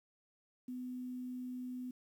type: tone with quantisation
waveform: sine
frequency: 251.1 Hz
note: B3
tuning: 29 cents sharp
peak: -40 dBFS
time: 0.68-1.91 s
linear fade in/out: 5 ms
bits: 11
effects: none